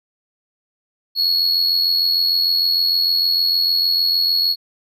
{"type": "tone with amplitude modulation", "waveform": "triangle", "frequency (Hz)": 4345, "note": "C#8", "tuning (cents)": -35, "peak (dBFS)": -11, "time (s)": [1.15, 4.56], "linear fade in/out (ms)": 50, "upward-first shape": "sine", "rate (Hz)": 86.6, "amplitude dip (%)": 50, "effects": []}